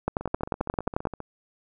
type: two click trains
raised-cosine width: 1 ms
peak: -21 / -10 dBFS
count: 16 / 12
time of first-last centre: 0.21-1.203 / 0.08-1.053 s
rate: 15.1 / 11.3 Hz
effects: none